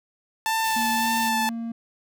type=tone with vibrato; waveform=sawtooth; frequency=884 Hz; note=A5; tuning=8 cents sharp; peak=-18 dBFS; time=0.46-1.49 s; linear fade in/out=0 ms; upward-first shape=sine; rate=1.8 Hz; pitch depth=17 cents each way
type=band-stop noise; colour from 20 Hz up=white; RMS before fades=-36 dBFS; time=0.64-1.29 s; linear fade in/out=2 ms; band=280 to 2200 Hz; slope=24 dB/octave
type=tone with pitch glide; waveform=triangle; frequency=233.1 to 230.4 Hz; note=A#3 to A#3; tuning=0 to -20 cents; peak=-26 dBFS; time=0.76-1.72 s; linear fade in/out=5 ms; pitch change=-20 cents; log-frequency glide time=1.11-1.27 s
effects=none